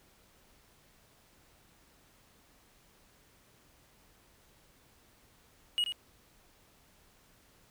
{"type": "tone with echo", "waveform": "triangle", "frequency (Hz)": 2892, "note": "F#7", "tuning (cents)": -40, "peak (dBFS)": -25, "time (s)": [5.78, 5.84], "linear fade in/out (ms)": 0, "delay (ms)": 82, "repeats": 1, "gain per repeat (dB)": -7, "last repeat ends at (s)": 5.922, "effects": ["pink hiss -64 dBFS RMS until 7.7 s"]}